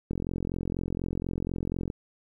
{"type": "click train", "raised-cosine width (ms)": 3, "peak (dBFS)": -18, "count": 80, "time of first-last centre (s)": [0.11, 1.901], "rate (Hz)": 44.1, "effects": ["10-bit"]}